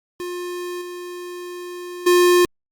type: tone with level steps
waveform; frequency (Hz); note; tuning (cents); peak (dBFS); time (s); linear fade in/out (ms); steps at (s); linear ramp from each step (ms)
square; 355.1; F4; +29; -27 / -31 / -12; 0.2-2.45; 0; 0.81 / 2.06; 10
effects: Opus 48 kbps